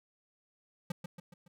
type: tone with echo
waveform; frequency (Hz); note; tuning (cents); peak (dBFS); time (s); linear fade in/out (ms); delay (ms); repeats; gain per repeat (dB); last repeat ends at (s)
square; 174.61; F3; 0; -33; 0.9-0.92; 5; 140; 4; -6; 1.48
effects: none